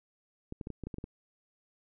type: clicks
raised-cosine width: 3 ms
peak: -26 dBFS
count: 9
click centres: 0.524 / 0.612 / 0.671 / 0.703 / 0.837 / 0.87 / 0.942 / 0.984 / 1.041 s
effects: none